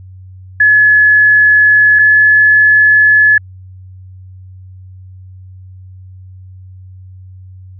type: tone pair in turn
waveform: sine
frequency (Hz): 1705 / 1712.5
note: G#6 / A6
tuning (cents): +45 / -47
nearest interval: unison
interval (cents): 8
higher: second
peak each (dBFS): -4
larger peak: neither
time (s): 0.6-1.99 / 1.99-3.38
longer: neither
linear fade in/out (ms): 5
effects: added 93 Hz sine -31 dBFS peak until 7.79 s